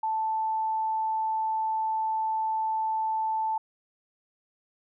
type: tone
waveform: sine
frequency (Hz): 880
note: A5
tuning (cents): 0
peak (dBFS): -25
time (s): 0.03-3.58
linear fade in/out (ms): 5
effects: none